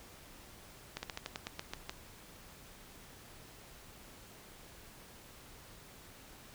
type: slowing click train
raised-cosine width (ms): 0.2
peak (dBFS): -21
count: 10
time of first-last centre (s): 0.97-1.895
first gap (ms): 60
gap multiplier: 1.13
effects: pink hiss -55 dBFS RMS until 6.54 s